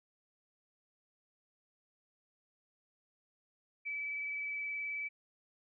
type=tone with vibrato; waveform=sine; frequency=2300 Hz; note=D7; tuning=37 cents flat; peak=-36 dBFS; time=3.85-5.09 s; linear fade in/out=20 ms; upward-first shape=sine; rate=19 Hz; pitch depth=13 cents each way; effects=none